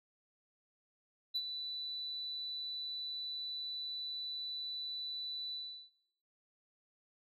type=tone with ADSR envelope; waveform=sine; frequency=3976 Hz; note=B7; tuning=11 cents sharp; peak=-30 dBFS; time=1.34-5.9 s; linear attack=19 ms; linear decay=49 ms; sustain=-9 dB; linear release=370 ms; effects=noise-tail reverb RT60 0.8 s tail -23 dB re dry + tanh soft clip ceiling -30 dBFS